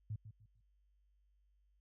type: tone with echo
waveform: sine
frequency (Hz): 107.1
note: A2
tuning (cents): -46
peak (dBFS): -38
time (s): 0.1-0.16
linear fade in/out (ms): 5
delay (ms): 150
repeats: 3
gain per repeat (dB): -11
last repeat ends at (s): 0.61
effects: added 50 Hz sine -70 dBFS peak until 1.8 s